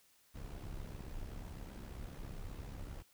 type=noise with amplitude modulation; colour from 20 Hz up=brown; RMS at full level=-43 dBFS; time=0.34-3.03 s; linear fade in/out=20 ms; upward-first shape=sine; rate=67.7 Hz; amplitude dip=60%; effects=white hiss -69 dBFS RMS until 3.13 s